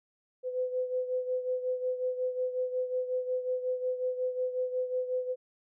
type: beating tone pair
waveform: sine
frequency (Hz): 505 / 510.5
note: B4 / C5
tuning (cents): +39 / -43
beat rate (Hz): 5.5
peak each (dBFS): -30 / -36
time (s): 0.43-5.36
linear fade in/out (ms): 50
effects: none